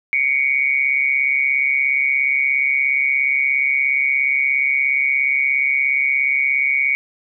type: tone with amplitude modulation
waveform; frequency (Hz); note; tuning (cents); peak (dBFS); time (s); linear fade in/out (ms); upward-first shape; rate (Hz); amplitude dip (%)
sine; 2237; C#7; +15; -11; 0.13-6.95; 0; sine; 137; 80
effects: none